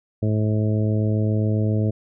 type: harmonic tone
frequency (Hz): 107.4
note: A2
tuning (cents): -41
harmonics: 1 / 2 / 3 / 4 / 5 / 6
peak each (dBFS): -19 / -25 / -29 / -31 / -33 / -35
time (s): 0.22-1.91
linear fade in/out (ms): 10
effects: none